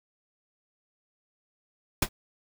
pink noise with exponential decay, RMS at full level -17 dBFS, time 2.02-2.09 s, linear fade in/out 5 ms, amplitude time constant 15 ms, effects none

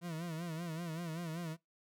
40% pulse tone with vibrato, 166 Hz, E3, 12 cents sharp, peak -38 dBFS, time 0.01-1.57 s, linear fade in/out 50 ms, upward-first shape sine, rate 5.2 Hz, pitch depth 100 cents each way, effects noise-tail reverb RT60 0.2 s tail -24 dB re dry

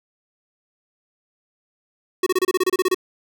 square tone bursts, 370.7 Hz, F#4, 3 cents sharp, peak -16 dBFS, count 12, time 2.23-2.946 s, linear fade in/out 5 ms, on 34 ms, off 28 ms, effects none

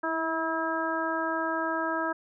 harmonic tone with a mistuned harmonic, 323.2 Hz, E4, 34 cents flat, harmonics 1 / 2 / 3 / 4 / 5, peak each -33 / -33 / -33 / -33 / -33 dBFS, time 0.03-2.13 s, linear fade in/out 10 ms, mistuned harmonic 1, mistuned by +20 cents, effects none

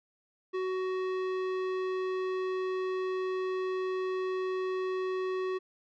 sine tone with tanh clipping, 373.2 Hz, F#4, 15 cents sharp, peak -32 dBFS, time 0.53-5.59 s, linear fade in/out 20 ms, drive 16 dB, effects none

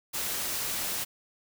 white noise, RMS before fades -32 dBFS, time 0.13-1.05 s, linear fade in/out 20 ms, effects none

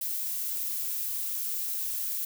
violet noise, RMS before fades -32 dBFS, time 0.01-2.25 s, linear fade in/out 5 ms, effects none

